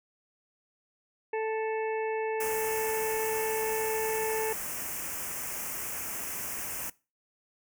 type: harmonic tone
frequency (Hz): 440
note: A4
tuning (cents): 0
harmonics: 1 / 2 / 4 / 5 / 6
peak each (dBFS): -29 / -35 / -41 / -43 / -45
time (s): 1.33-4.53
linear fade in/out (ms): 5
type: band-stop noise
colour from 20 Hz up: white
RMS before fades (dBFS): -36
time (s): 2.4-6.9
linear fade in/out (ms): 5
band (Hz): 2800 to 5600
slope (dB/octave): 48
effects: noise-tail reverb RT60 0.3 s tail -21 dB re dry